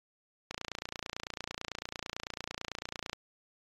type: click train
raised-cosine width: 0.2 ms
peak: -19 dBFS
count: 77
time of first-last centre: 0.51-3.131 s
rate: 29 Hz
effects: AAC 32 kbps